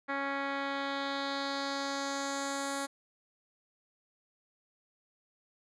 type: tone with low-pass filter sweep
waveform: 10% pulse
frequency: 277.2 Hz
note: C#4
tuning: in tune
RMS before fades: -35 dBFS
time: 0.08-2.87 s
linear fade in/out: 20 ms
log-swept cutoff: 2100 to 9300 Hz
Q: 2.2
effects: none